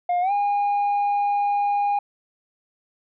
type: tone with pitch glide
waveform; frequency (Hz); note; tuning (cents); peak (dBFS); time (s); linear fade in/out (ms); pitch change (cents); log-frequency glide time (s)
sine; 709 to 814.4; F5 to G#5; +26 to -34; -16; 0.09-1.99; 5; +240; 0.21-0.32
effects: tanh soft clip ceiling -18 dBFS